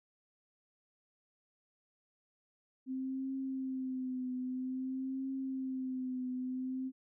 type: tone with vibrato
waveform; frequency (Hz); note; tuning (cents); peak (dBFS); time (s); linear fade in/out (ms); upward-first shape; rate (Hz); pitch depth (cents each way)
sine; 260; C4; -11; -35; 2.86-6.92; 50; triangle; 0.51; 50
effects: none